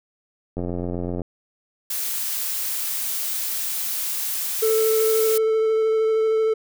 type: click train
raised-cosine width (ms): 2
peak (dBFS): -15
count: 58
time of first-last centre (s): 0.57-1.218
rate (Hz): 88
type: noise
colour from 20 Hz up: blue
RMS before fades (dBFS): -26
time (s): 1.9-5.38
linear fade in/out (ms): 5
type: tone with vibrato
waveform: triangle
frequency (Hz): 441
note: A4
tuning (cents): +4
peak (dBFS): -15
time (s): 4.62-6.54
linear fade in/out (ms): 10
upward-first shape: sine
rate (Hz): 13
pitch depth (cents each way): 12
effects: none